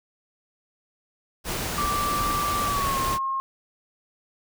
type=noise; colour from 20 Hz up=pink; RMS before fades=-29 dBFS; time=1.44-3.19 s; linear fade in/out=50 ms
type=tone with pitch glide; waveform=sine; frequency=1170 to 1072.9 Hz; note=D6 to C6; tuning=-7 to +43 cents; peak=-24 dBFS; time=1.78-3.4 s; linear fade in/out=0 ms; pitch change=-150 cents; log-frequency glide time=2.64-3 s
effects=none